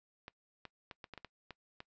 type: clicks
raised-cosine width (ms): 0.3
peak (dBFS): -30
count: 9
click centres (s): 0.281 / 0.653 / 0.912 / 1.042 / 1.137 / 1.177 / 1.247 / 1.507 / 1.804
effects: noise-tail reverb RT60 0.1 s tail -22 dB re dry + resampled to 16000 Hz